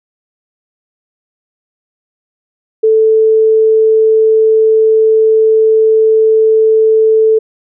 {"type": "tone", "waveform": "sine", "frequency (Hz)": 440, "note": "A4", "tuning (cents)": 0, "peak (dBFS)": -5, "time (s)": [2.83, 7.39], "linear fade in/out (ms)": 10, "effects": []}